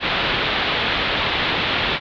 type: low-pass noise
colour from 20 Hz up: white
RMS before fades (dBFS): -21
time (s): 0-2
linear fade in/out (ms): 50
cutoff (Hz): 3800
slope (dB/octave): 48
effects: none